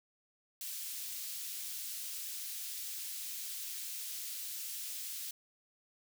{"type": "high-pass noise", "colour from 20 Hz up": "white", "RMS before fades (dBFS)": -42, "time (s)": [0.61, 5.31], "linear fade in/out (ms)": 2, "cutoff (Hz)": 3200, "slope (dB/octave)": 12, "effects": []}